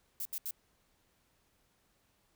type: noise bursts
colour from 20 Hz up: violet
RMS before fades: -38 dBFS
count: 3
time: 0.2-0.509 s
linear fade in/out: 2 ms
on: 53 ms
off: 75 ms
effects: pink hiss -73 dBFS RMS until 2.35 s